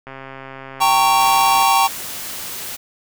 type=click train; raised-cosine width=0.5 ms; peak=-19 dBFS; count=210; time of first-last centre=0.07-1.63 s; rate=134 Hz
type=chord; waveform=square; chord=G diminished; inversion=none; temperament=equal with one note detuned; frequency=784 / 915.8 / 1108.7 Hz; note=G5 / Bb5 / Db6; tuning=0 / -31 / 0 cents; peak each=-17 / -17 / -18 dBFS; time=0.8-1.88 s; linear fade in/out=20 ms
type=noise; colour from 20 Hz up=white; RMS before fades=-29 dBFS; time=1.19-2.77 s; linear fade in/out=20 ms
effects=none